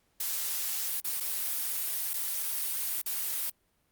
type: noise with dropouts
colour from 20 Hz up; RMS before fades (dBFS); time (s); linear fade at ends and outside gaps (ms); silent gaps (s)
blue; -32; 0.2-3.5; 5; 1.003-1.044 / 1.201-1.206 / 2.135-2.139 / 3.017-3.06
effects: pink hiss -72 dBFS RMS until 3.91 s + Opus 48 kbps